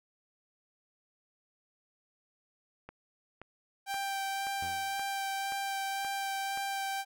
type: click train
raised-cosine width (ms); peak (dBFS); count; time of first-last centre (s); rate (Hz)
0.5; -30; 8; 2.89-6.574; 1.9
type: tone with vibrato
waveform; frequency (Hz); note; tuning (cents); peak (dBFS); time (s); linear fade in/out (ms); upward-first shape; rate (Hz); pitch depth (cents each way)
sawtooth; 785; G5; +2; -29; 3.86-7.05; 50; sine; 1.9; 9
type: tone with exponential decay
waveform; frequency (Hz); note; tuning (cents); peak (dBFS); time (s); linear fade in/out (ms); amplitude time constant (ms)
sawtooth; 87.31; F2; 0; -39; 4.62-5.13; 0; 110
effects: none